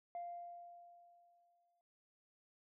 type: tone with exponential decay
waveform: sine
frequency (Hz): 696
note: F5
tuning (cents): -6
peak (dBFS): -40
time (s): 0.15-1.81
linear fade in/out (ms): 1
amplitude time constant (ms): 360
effects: noise-tail reverb RT60 0.6 s tail -17 dB re dry + tanh soft clip ceiling -39 dBFS